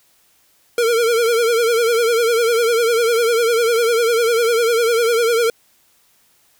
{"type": "tone with vibrato", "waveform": "square", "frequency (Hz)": 464, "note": "A#4", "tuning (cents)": -8, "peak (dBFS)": -14, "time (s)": [0.78, 5.5], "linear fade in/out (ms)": 2, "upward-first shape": "triangle", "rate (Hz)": 10, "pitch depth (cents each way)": 88, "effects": ["white hiss -57 dBFS RMS until 6.59 s"]}